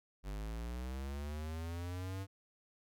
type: linear sweep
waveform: square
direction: up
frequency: 48.06 to 98 Hz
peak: -40 dBFS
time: 0.23-2.27 s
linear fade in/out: 50 ms
effects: none